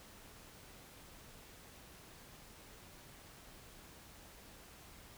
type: silence
effects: pink hiss -57 dBFS RMS until 5.17 s